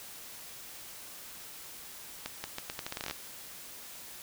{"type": "accelerating click train", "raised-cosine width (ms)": 0.2, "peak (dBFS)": -18, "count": 14, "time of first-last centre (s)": [2.26, 3.111], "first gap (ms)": 180, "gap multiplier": 0.8, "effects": ["white hiss -47 dBFS RMS until 4.22 s"]}